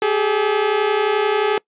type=tone pair together; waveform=sawtooth; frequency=395 / 426.4 Hz; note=G4 / G#4; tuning=+13 / +46 cents; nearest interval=minor second; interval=133 cents; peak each=-17 / -13 dBFS; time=0.02-1.58 s; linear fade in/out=2 ms; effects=noise-tail reverb RT60 0.1 s tail -25 dB re dry + resampled to 8000 Hz